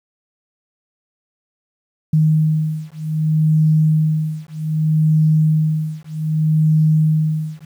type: beating tone pair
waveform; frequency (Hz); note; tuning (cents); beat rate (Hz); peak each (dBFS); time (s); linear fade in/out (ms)
sine; 155.56 / 156.2; D#3 / D#3; 0 / +7; 0.64; -16; 2.13-7.65; 5
effects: 8-bit